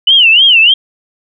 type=tone with vibrato; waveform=sine; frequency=2922 Hz; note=F#7; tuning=22 cents flat; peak=-3 dBFS; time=0.07-0.74 s; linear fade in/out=5 ms; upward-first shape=sine; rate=3.3 Hz; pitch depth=190 cents each way; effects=none